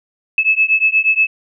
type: beating tone pair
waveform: sine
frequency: 2598 / 2606.4 Hz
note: E7 / E7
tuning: -26 / -20 cents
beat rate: 8.4 Hz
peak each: -14 dBFS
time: 0.38-1.27 s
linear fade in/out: 2 ms
effects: none